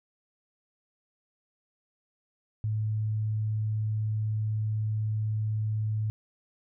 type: tone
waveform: sine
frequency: 108 Hz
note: A2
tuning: 32 cents flat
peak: -26 dBFS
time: 2.64-6.1 s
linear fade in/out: 0 ms
effects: none